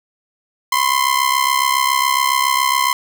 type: ring-modulated tone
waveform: sawtooth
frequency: 1038 Hz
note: C6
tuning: 14 cents flat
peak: -7 dBFS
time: 0.72-2.93 s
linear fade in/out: 2 ms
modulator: 33.6 Hz
effects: none